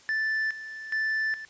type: tone with tremolo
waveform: triangle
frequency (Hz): 1760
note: A6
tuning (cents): 0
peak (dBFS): -23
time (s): 0.09-1.45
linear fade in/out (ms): 0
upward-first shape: square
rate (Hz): 1.2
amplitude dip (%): 75
effects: white hiss -55 dBFS RMS until 1.49 s + resampled to 16000 Hz